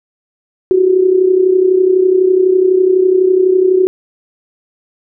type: tone with amplitude modulation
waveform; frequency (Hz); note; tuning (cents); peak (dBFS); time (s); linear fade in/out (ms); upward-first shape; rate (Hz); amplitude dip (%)
sine; 372.1; F#4; +10; -4; 0.71-3.87; 0; sine; 32; 65
effects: none